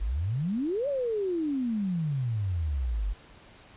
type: exponential two-way sweep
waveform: sine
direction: up then down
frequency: 45.02 to 585 to 45.02 Hz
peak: -26 dBFS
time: 0-3.14 s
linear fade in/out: 20 ms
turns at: 0.88 s
effects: pink hiss -53 dBFS RMS until 3.76 s + resampled to 8000 Hz